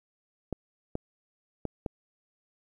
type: clicks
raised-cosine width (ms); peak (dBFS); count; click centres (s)
2; -18; 4; 0.527 / 0.954 / 1.653 / 1.862
effects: 10-bit